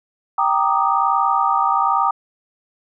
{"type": "chord", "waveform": "sine", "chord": "Eb major seventh", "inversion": "first", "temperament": "equal with one note detuned", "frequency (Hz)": [784, 932.3, 1183.5, 1244.5], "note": ["G5", "Bb5", "D6", "Eb6"], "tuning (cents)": [0, 0, 13, 0], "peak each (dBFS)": -20, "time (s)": [0.38, 2.11], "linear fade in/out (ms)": 5, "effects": []}